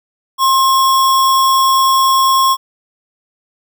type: tone with sample-and-hold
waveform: sine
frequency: 1064 Hz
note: C6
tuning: 29 cents sharp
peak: -8 dBFS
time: 0.38-2.57 s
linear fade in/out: 50 ms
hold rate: 4410 Hz
effects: none